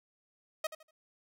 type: tone with echo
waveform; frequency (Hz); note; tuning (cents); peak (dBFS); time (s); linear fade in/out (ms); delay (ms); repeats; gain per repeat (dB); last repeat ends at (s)
sawtooth; 629; D#5; +19; -27; 0.64-0.67; 5; 80; 3; -12; 0.91
effects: none